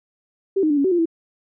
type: tone with pitch steps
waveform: sine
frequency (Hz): 388.9 / 310.3 / 291.8 / 279.3 / 377.9 / 348.1 / 329.7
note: G4 / D#4 / D4 / C#4 / F#4 / F4 / E4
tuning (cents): -14 / -5 / -11 / +13 / +37 / -6 / 0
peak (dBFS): -15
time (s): 0.56-1.057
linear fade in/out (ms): 10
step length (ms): 71
effects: none